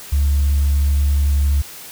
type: tone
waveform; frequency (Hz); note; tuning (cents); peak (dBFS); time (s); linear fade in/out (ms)
sine; 71; C#2; +42; -11; 0.12-1.62; 10
effects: tanh soft clip ceiling -10 dBFS + white hiss -36 dBFS RMS until 1.91 s